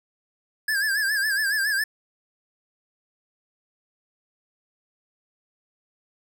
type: tone with vibrato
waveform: square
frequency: 1661.2 Hz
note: G#6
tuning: in tune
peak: -22 dBFS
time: 0.68-1.84 s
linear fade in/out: 5 ms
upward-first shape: sine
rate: 7.2 Hz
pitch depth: 100 cents each way
effects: none